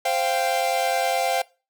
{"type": "chord", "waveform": "45% pulse", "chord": "C suspended fourth", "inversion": "none", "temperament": "equal with one note detuned", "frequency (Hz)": [523.3, 694.4, 784], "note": ["C5", "F5", "G5"], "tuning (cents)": [0, -10, 0], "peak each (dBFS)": [-27, -24, -25], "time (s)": [0.05, 1.42], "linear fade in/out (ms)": 5, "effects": ["noise-tail reverb RT60 0.3 s tail -21 dB re dry"]}